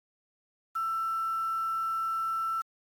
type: tone with quantisation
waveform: sine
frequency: 1332 Hz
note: E6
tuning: 18 cents sharp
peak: -28 dBFS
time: 0.75-2.62 s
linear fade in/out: 10 ms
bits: 8
effects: AAC 64 kbps